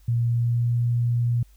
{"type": "tone with pitch glide", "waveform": "sine", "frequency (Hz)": [118.1, 119.54], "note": ["A#2", "A#2"], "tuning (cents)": [23, 44], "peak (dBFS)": -19, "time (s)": [0.08, 1.43], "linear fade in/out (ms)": 5, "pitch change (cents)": 21, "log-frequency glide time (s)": [0.27, 0.77], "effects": ["added 50 Hz sine -50 dBFS peak until 1.56 s", "white hiss -63 dBFS RMS until 1.56 s"]}